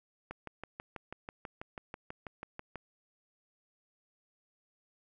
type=click train; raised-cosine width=0.5 ms; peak=-26 dBFS; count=16; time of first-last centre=0.31-2.757 s; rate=6.13 Hz; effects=none